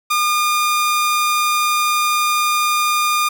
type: tone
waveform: sawtooth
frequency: 1212 Hz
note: D#6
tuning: 46 cents flat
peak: -11 dBFS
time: 0.1-3.29 s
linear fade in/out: 10 ms
effects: none